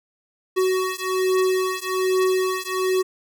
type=beating tone pair; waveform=square; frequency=372.9 / 374.1 Hz; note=F#4 / F#4; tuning=+14 / +19 cents; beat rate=1.2 Hz; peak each=-23 dBFS; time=0.56-3.03 s; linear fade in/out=20 ms; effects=none